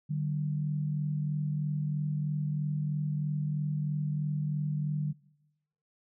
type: tone pair together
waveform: sine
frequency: 149.3 / 192.39 Hz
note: D3 / G3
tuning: +29 / -32 cents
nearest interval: major third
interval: 439 cents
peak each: -29 / -38 dBFS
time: 0.09-5.13 s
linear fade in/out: 20 ms
effects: noise-tail reverb RT60 0.9 s tail -21 dB re dry